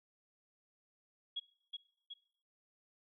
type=tone with echo; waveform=sine; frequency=3322 Hz; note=G#7; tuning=in tune; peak=-36 dBFS; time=1.36-1.4 s; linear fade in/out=10 ms; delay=370 ms; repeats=2; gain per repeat=-4 dB; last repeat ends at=2.14 s; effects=noise-tail reverb RT60 0.8 s tail -22 dB re dry